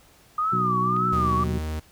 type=tone with vibrato; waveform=sine; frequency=1214 Hz; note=D#6; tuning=43 cents flat; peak=-21 dBFS; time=0.38-1.44 s; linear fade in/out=5 ms; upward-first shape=triangle; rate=1.8 Hz; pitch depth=160 cents each way
type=harmonic tone; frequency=61.74 Hz; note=B1; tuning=in tune; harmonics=2 / 3 / 4 / 5 / 6; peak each=-29 / -28 / -36 / -39 / -33 dBFS; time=0.52-1.59 s; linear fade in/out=10 ms
type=clicks; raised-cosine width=0.3 ms; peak=-27 dBFS; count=2; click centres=0.965 / 1.297 s
type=tone; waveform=45% pulse; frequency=77.78 Hz; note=D#2; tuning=in tune; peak=-27 dBFS; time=1.12-1.8 s; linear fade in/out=10 ms
effects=pink hiss -55 dBFS RMS until 1.91 s